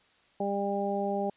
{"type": "harmonic tone", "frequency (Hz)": 200, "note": "G3", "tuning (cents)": 35, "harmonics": [1, 2, 3, 4], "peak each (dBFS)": [-33, -33, -33, -33], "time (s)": [0.4, 1.3], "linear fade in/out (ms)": 5, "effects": ["white hiss -64 dBFS RMS until 1.36 s", "resampled to 8000 Hz"]}